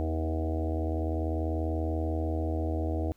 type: harmonic tone with a mistuned harmonic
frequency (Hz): 80.4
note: E2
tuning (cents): -43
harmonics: 1 / 3 / 4 / 5 / 6 / 7 / 8 / 9 / 10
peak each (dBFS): -29 / -42 / -34 / -43 / -39 / -47 / -39 / -42 / -52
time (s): 0-3.12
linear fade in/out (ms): 0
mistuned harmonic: 4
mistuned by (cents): -30
effects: added 50 Hz sine -67 dBFS peak until 3.16 s + pink hiss -67 dBFS RMS until 3.16 s